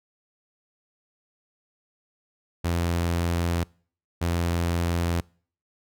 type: tone pair in turn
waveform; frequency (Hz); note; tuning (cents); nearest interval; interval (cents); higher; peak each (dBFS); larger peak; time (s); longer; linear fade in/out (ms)
sawtooth; 85.5 / 85.5; F2 / F2; -36 / -36; unison; 0; neither; -19; neither; 2.64-3.64 / 4.21-5.21; neither; 10
effects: noise-tail reverb RT60 0.5 s tail -26 dB re dry